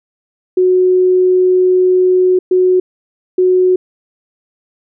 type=tone bursts at uneven times; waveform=sine; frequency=367.5 Hz; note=F#4; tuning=12 cents flat; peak=-7 dBFS; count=3; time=0.57-2.39 / 2.51-2.8 / 3.38-3.76 s; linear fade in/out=5 ms; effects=none